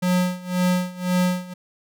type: tone with tremolo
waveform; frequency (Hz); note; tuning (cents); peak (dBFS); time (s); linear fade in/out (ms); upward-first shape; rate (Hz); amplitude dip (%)
square; 180.9; F#3; -39; -17; 0.02-1.54; 10; sine; 1.9; 90
effects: none